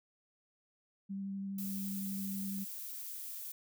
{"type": "tone with vibrato", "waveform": "sine", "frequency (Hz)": 196, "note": "G3", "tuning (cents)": 0, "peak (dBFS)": -37, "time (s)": [1.09, 2.65], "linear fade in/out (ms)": 20, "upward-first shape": "square", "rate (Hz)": 12, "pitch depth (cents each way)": 8}
{"type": "noise", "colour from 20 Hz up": "violet", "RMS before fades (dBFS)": -44, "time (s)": [1.58, 3.52], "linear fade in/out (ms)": 5}
{"effects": []}